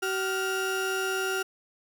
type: tone pair together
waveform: 35% pulse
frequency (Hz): 380.4 / 1405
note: F#4 / F6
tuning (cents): +48 / +10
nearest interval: octave + major seventh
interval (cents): 2262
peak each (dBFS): -28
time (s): 0.02-1.43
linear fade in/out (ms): 10
effects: none